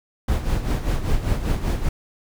brown noise with tremolo, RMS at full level -19 dBFS, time 0.28-1.89 s, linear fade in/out 5 ms, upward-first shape sine, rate 5.1 Hz, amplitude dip 65%, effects none

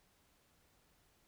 silence, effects pink hiss -72 dBFS RMS until 1.27 s

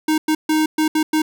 square tone bursts at uneven times, 311.1 Hz, D#4, in tune, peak -15 dBFS, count 6, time 0.08-0.18 / 0.28-0.35 / 0.49-0.66 / 0.78-0.88 / 0.95-1.03 / 1.13-1.22 s, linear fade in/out 5 ms, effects none

